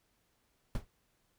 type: noise with exponential decay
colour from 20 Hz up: brown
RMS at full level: -29 dBFS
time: 0.75-0.87 s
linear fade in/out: 1 ms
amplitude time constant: 26 ms
effects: pink hiss -75 dBFS RMS until 1.38 s